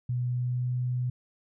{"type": "tone with pitch glide", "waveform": "sine", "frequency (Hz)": [123.47, 124.76], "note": ["B2", "B2"], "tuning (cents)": [0, 18], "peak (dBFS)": -26, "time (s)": [0.09, 1.1], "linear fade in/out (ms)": 5, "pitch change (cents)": 18, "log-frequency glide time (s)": [0.27, 0.74], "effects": []}